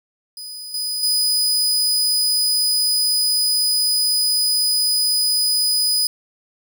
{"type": "tone with level steps", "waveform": "sawtooth", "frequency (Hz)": 4978, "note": "D#8", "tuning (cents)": 0, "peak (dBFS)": [-28, -19, -13], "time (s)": [0.37, 6.07], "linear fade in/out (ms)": 2, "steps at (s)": [0.74, 1.03], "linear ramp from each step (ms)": 2, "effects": []}